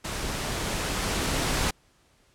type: noise with level ramp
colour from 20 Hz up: pink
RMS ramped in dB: -32 to -25 dBFS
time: 0.04-1.71 s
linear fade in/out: 10 ms
effects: pink hiss -63 dBFS RMS until 2.34 s + low-pass 10000 Hz 12 dB/octave